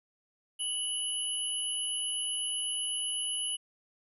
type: tone pair together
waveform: sine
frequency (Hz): 2960 / 10548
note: F#7 / E9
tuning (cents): 0 / 0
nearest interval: octave + minor seventh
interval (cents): 2200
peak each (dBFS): -33 / -34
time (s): 0.59-3.57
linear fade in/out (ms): 20
effects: none